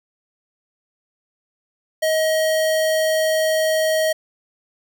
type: tone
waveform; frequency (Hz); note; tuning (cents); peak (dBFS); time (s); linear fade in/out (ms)
square; 632; D#5; +27; -17; 2.02-4.13; 10
effects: none